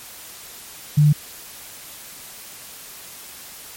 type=tone; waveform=sine; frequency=148.6 Hz; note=D3; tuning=21 cents sharp; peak=-10 dBFS; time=0.97-1.13 s; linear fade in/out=10 ms; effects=white hiss -39 dBFS RMS until 3.76 s + MP3 64 kbps